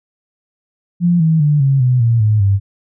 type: tone with pitch steps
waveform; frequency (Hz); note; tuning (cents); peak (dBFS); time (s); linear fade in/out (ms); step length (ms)
sine; 174.1 / 160.58 / 148.1 / 136.6 / 125.98 / 116.2 / 107.17 / 98.85; F3 / E3 / D3 / C#3 / B2 / A#2 / A2 / G2; -5 / -45 / +15 / -25 / +35 / -5 / -45 / +15; -9; 1-2.6; 50; 200
effects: none